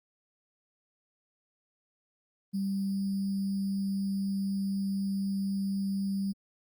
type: tone with sample-and-hold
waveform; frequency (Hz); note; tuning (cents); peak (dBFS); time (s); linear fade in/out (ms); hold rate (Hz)
sine; 196; G3; 0; -28; 2.53-6.33; 20; 4900
effects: Opus 32 kbps